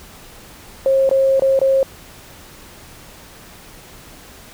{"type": "tone with dropouts", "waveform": "sine", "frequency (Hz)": 537, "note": "C5", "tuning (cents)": 45, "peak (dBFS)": -11, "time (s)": [0.86, 1.83], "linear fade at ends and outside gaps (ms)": 1, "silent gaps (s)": [[1.092, 1.112], [1.396, 1.421], [1.591, 1.615]], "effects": ["pink hiss -41 dBFS RMS until 4.53 s"]}